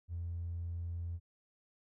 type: tone with tanh clipping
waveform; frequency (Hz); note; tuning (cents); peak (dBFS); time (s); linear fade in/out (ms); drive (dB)
triangle; 85.3; F2; -40; -36; 0.08-1.2; 50; 1
effects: none